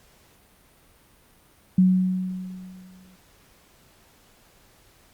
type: tone with exponential decay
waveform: sine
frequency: 185 Hz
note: F#3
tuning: in tune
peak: -12 dBFS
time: 1.78-3.16 s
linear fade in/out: 5 ms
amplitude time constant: 300 ms
effects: pink hiss -57 dBFS RMS until 5.13 s + Opus 48 kbps